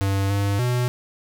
square tone with pitch steps, 98 / 100.2 / 123.5 Hz, G2 / G2 / B2, 0 / +38 / 0 cents, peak -20 dBFS, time 0.01-0.88 s, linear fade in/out 0 ms, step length 290 ms, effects none

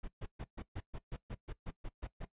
brown noise bursts, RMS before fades -41 dBFS, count 13, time 0.03-2.253 s, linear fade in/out 10 ms, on 51 ms, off 130 ms, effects noise-tail reverb RT60 0.1 s tail -18 dB re dry + resampled to 8000 Hz

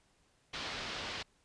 white low-pass noise, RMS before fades -41 dBFS, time 0.53-1.23 s, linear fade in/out 10 ms, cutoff 4400 Hz, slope 24 dB/octave, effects pink hiss -71 dBFS RMS until 1.44 s + resampled to 22050 Hz

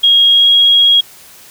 sine tone with pitch glide, 3276 to 3295 Hz, G#7 to G#7, -24 to -14 cents, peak -5 dBFS, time 0.03-1.01 s, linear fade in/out 10 ms, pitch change +10 cents, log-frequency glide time 0.32-0.48 s, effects white hiss -39 dBFS RMS until 1.5 s

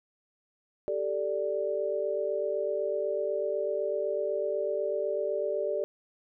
sine chord, G suspended second, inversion none, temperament equal, 392 / 440 / 587.3 Hz, G4 / A4 / D5, 0 / 0 / 0 cents, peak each -33 / -33 / -30 dBFS, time 0.88-5.84 s, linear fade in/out 0 ms, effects none

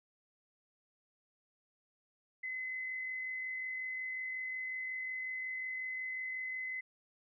sine tone with amplitude modulation, 2036 Hz, C7, 48 cents flat, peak -36 dBFS, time 2.43-6.81 s, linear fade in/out 10 ms, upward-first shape sine, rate 45.5 Hz, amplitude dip 25%, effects none

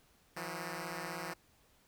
5% pulse beating tone pair, 163.1 / 179.1 Hz, E3 / F3, -18 / +44 cents, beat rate 16 Hz, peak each -31 / -31 dBFS, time 0.36-1.34 s, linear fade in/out 10 ms, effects pink hiss -68 dBFS RMS until 1.87 s

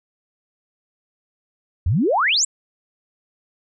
sine exponential sweep, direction up, 73.42 to 8050 Hz, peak -15 dBFS, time 1.86-2.45 s, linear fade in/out 5 ms, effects none

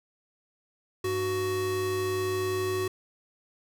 square tone pair together, 100.24 / 372.4 Hz, G2 / F#4, +39 / +11 cents, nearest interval octave + major seventh, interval 2272 cents, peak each -36 / -28 dBFS, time 1.04-2.88 s, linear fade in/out 5 ms, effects none

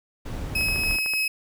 brown noise, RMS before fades -31 dBFS, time 0.25-0.97 s, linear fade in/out 10 ms
35% pulse tone with tremolo, 2560 Hz, D#7, 49 cents sharp, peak -20 dBFS, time 0.55-1.28 s, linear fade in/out 5 ms, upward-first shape triangle, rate 3.4 Hz, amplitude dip 25%
click train, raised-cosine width 0.5 ms, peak -21 dBFS, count 8, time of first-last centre 0.61-1.136 s, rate 13.3 Hz
effects none

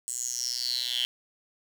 10% pulse tone with high-pass filter sweep, 122.9 Hz, B2, 8 cents flat, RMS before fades -31 dBFS, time 0.08-1.05 s, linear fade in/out 0 ms, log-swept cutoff 7900 to 3100 Hz, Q 9.2, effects none

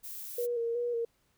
violet noise, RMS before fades -42 dBFS, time 0.03-0.47 s, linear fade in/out 20 ms
sine tone with vibrato, 472.6 Hz, A#4, 24 cents sharp, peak -29 dBFS, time 0.38-1.05 s, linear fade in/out 5 ms, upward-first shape square, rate 2.7 Hz, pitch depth 30 cents each way
effects pink hiss -72 dBFS RMS until 1.37 s

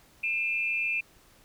sine tone pair together, 2410 / 2637 Hz, D7 / E7, +44 / 0 cents, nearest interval major second, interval 156 cents, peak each -29 / -29 dBFS, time 0.23-1.01 s, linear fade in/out 10 ms, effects pink hiss -59 dBFS RMS until 1.44 s

